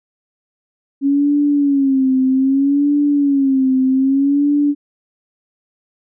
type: tone with vibrato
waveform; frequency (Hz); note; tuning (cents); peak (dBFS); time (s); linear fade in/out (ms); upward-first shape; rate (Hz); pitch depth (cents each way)
sine; 275.1; C#4; -13; -11; 1.01-4.75; 50; sine; 0.63; 94
effects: none